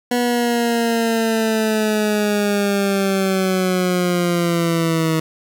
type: linear sweep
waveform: 20% pulse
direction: down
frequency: 244.5 to 159.1 Hz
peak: -11 dBFS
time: 0.11-5.2 s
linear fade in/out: 5 ms
effects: none